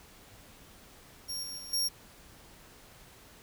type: tone with level steps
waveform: sawtooth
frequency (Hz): 5570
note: F8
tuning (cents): -5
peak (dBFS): -32 / -36 / -40 / -25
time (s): 1.28-1.89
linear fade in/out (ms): 20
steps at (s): 1.43 / 1.58 / 1.73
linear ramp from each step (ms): 5
effects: pink hiss -55 dBFS RMS until 3.42 s